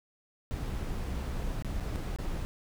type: noise with dropouts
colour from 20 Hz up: brown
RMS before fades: -34 dBFS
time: 0.51-2.45 s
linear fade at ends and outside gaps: 0 ms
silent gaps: 1.624-1.647 / 1.799-1.806 / 1.954-1.958 / 2.161-2.186 s
effects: none